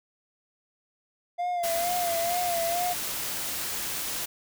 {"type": "tone with vibrato", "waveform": "triangle", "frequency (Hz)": 693, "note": "F5", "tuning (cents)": -14, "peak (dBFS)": -24, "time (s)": [1.38, 2.94], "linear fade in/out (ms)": 20, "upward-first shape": "sine", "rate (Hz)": 2.2, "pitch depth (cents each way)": 58}
{"type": "noise", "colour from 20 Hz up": "white", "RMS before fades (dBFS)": -32, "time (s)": [1.63, 4.26], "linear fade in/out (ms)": 10}
{"effects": []}